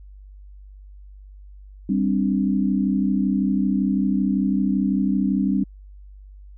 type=chord; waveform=sine; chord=G suspended fourth; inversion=none; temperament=just; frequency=196 / 261.3 / 294 Hz; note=G3 / C4 / D4; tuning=0 / -2 / +2 cents; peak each=-20 / -23 / -25 dBFS; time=1.89-5.64 s; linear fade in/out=5 ms; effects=added 49 Hz sine -40 dBFS peak until 6.57 s